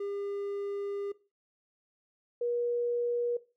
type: tone pair in turn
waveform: triangle / sine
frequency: 402.4 / 479.4 Hz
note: G4 / A#4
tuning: +45 / +48 cents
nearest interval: minor third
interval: 303 cents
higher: second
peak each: -31 / -28 dBFS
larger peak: second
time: 0-1.12 / 2.41-3.37 s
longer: first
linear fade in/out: 5 ms
effects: noise-tail reverb RT60 0.3 s tail -17 dB re dry